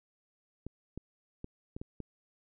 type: clicks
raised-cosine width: 3 ms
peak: -27 dBFS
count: 6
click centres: 0.666 / 0.976 / 1.444 / 1.765 / 1.815 / 2.003 s
effects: none